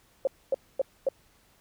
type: tone bursts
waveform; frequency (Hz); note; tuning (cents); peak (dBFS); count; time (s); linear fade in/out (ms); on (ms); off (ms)
sine; 538; C5; +48; -21; 4; 0.25-1.088; 2; 22; 250
effects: pink hiss -63 dBFS RMS until 1.6 s